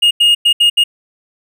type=tone bursts at uneven times; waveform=triangle; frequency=2853 Hz; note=F7; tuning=36 cents sharp; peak=-5 dBFS; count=5; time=0.02-0.11 / 0.2-0.35 / 0.45-0.53 / 0.6-0.7 / 0.77-0.84 s; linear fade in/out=10 ms; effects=none